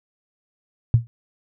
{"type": "tone with exponential decay", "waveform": "sine", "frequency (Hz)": 116.54, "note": "A#2", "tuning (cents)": 0, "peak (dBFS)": -7, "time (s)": [0.94, 1.07], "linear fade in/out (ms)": 0, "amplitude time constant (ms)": 28, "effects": []}